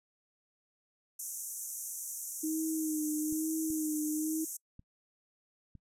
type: band-pass noise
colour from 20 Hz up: pink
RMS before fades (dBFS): -41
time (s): 1.19-4.57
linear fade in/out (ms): 5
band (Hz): 5900 to 14000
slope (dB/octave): 96
type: tone with vibrato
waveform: sine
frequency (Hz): 311.1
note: D#4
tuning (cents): 0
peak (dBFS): -31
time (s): 2.43-4.45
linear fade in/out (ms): 10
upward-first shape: sine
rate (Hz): 1.1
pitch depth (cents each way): 40
type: clicks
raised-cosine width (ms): 5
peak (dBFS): -38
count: 4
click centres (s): 3.325 / 3.703 / 4.794 / 5.753
effects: noise-tail reverb RT60 0.1 s tail -26 dB re dry